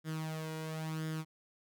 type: tone with flanger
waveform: sawtooth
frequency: 158.1 Hz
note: D#3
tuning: 28 cents sharp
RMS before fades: -39 dBFS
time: 0.04-1.25 s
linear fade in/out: 50 ms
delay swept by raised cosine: 0.58 to 2.08 ms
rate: 0.97 Hz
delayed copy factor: +0.6
effects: none